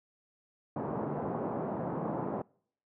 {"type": "band-pass noise", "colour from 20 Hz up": "pink", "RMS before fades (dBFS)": -35, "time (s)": [0.76, 2.42], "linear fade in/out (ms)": 5, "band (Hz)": [140, 980], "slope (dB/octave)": 24, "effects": ["noise-tail reverb RT60 0.6 s tail -26 dB re dry"]}